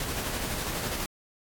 pink noise with tremolo, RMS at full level -31 dBFS, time 0-1.06 s, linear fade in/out 2 ms, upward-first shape square, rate 12 Hz, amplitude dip 25%, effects AAC 64 kbps

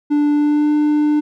triangle tone with pitch glide, 293.7 to 298.8 Hz, D4 to D4, 0 to +30 cents, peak -10 dBFS, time 0.1-1.21 s, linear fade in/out 20 ms, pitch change +30 cents, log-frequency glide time 0.32-0.71 s, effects none

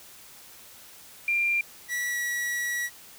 sine tone, 2384 Hz, D7, 25 cents sharp, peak -22 dBFS, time 1.28-1.61 s, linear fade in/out 2 ms
45% pulse tone with pitch glide, 1944 to 1930.6 Hz, B6 to B6, -28 to -40 cents, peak -27 dBFS, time 1.88-2.9 s, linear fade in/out 50 ms, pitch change -12 cents, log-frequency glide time 2.09-2.17 s
effects white hiss -49 dBFS RMS until 3.18 s

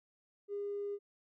triangle tone with tanh clipping, 406 Hz, G#4, 39 cents flat, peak -36 dBFS, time 0.48-0.99 s, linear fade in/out 50 ms, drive 4 dB, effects none

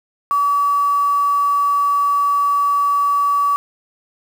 sine tone with quantisation, 1143 Hz, D6, 47 cents flat, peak -13 dBFS, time 0.31-3.56 s, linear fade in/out 0 ms, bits 6, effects none

